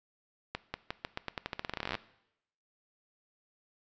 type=accelerating click train; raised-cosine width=0.3 ms; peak=-18 dBFS; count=24; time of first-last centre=0.55-1.952 s; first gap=190 ms; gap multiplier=0.87; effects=noise-tail reverb RT60 0.8 s tail -18 dB re dry + resampled to 16000 Hz